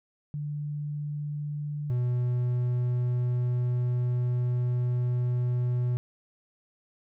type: tone pair in turn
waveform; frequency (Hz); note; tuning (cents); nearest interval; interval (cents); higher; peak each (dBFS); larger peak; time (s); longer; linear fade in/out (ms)
sine / triangle; 147.4 / 123.16; D3 / B2; +7 / -4; minor third; 311; first; -30 / -22; second; 0.34-1.9 / 1.9-5.97; second; 0
effects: none